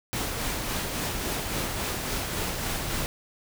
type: noise with tremolo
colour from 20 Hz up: pink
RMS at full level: -29 dBFS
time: 0.13-3.06 s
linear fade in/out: 0 ms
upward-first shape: sine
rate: 3.6 Hz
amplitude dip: 30%
effects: none